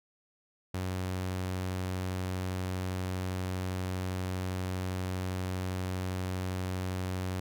sawtooth tone, 92.5 Hz, F#2, in tune, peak -28 dBFS, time 0.74-7.4 s, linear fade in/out 5 ms, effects none

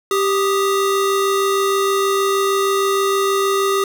square tone pair together, 392 / 1242.4 Hz, G4 / D#6, 0 / -3 cents, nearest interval octave + minor sixth, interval 1997 cents, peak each -17 / -21 dBFS, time 0.11-3.84 s, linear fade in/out 2 ms, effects none

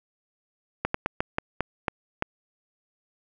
slowing click train, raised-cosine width 0.5 ms, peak -9 dBFS, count 8, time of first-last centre 0.85-2.224 s, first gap 94 ms, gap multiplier 1.24, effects none

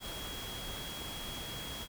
sine tone in noise, 3298 Hz, G#7, 13 cents flat, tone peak -44 dBFS, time 0-1.88 s, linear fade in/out 50 ms, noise pink, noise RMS -43 dBFS, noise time 0-1.88 s, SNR -4 dB, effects none

